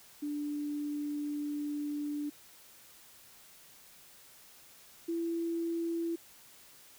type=tone pair in turn; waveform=sine; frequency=293.7 / 334.9 Hz; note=D4 / E4; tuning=0 / +27 cents; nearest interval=major second; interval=227 cents; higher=second; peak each=-33 / -31 dBFS; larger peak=second; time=0.22-2.3 / 5.08-6.16 s; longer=first; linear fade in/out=10 ms; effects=white hiss -57 dBFS RMS until 6.98 s